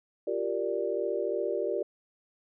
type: chord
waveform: sine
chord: G minor seventh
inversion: third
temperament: equal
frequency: 349.2 / 392 / 466.2 / 587.3 Hz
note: F4 / G4 / Bb4 / D5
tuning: 0 / 0 / 0 / 0 cents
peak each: -35 / -32 / -33 / -33 dBFS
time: 0.27-1.83 s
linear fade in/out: 5 ms
effects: none